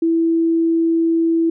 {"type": "tone", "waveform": "sine", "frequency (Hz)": 330, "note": "E4", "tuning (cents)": 2, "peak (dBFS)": -13, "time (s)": [0.02, 1.5], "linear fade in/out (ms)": 5, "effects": []}